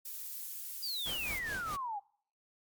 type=noise; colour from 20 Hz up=violet; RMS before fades=-42 dBFS; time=0.05-1.39 s; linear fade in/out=5 ms
type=exponential sweep; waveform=sine; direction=down; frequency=4937 to 781 Hz; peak=-35 dBFS; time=0.82-2 s; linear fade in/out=20 ms
type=noise with tremolo; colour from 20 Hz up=pink; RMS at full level=-42 dBFS; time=1.05-1.77 s; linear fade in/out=20 ms; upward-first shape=sine; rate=4.7 Hz; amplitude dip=65%
effects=noise-tail reverb RT60 0.6 s tail -26 dB re dry + MP3 96 kbps